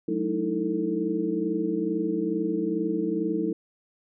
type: tone cluster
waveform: sine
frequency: 182.3 / 213.5 / 302.1 / 324.4 / 446 Hz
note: F#3 / G#3 / D4 / E4 / A4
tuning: -25 / +48 / +49 / -28 / +23 cents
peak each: -33 / -33 / -32 / -27 / -31 dBFS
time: 0.08-3.53 s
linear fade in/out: 5 ms
effects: none